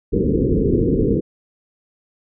white low-pass noise, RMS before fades -17 dBFS, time 0.12-1.21 s, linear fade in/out 20 ms, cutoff 480 Hz, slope 96 dB/octave, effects none

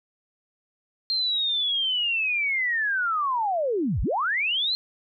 sine linear two-way sweep, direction down then up, 4200 to 30.84 to 4200 Hz, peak -22 dBFS, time 1.1-4.75 s, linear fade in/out 0 ms, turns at 4.02 s, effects none

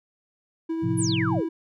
triangle tone with tremolo, 326.2 Hz, E4, 18 cents flat, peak -22 dBFS, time 0.69-1.49 s, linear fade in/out 10 ms, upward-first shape triangle, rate 10 Hz, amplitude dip 30%
sine chord, F major, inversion first, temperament just, 109.13 / 130.96 / 174.61 Hz, A2 / C3 / F3, -14 / +2 / 0 cents, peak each -28 dBFS, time 0.82-1.41 s, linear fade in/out 20 ms
sine exponential sweep, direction down, 11430 to 301.9 Hz, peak -27 dBFS, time 0.97-1.47 s, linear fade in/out 20 ms
effects none

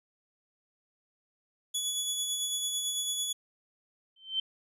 20% pulse tone with tremolo, 3400 Hz, G#7, 40 cents sharp, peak -23 dBFS, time 1.74-3.33 s, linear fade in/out 10 ms, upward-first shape sine, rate 9 Hz, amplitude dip 35%
sine tone with exponential growth, 3100 Hz, G7, 20 cents flat, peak -24 dBFS, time 4.16-4.4 s, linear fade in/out 5 ms, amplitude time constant 52 ms
effects none

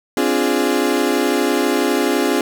35% pulse chord, D half-diminished seventh, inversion third, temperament equal, 261.6 / 293.7 / 349.2 / 415.3 Hz, C4 / D4 / F4 / Ab4, 0 / 0 / 0 / 0 cents, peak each -19 dBFS, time 0.17-2.41 s, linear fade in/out 2 ms, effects none

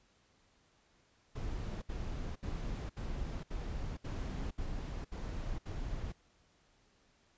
brown noise bursts, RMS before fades -39 dBFS, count 9, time 1.35-6.124 s, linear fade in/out 10 ms, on 470 ms, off 68 ms, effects pink hiss -70 dBFS RMS until 7.37 s + resampled to 16000 Hz

